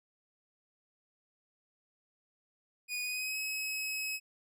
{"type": "tone with pitch glide", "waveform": "sawtooth", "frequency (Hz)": [2467, 2560], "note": ["D#7", "D#7"], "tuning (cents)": [-15, 49], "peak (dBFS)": -31, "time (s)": [2.88, 4.2], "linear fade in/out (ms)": 50, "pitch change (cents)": 64, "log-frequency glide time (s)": [3.04, 3.37], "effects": []}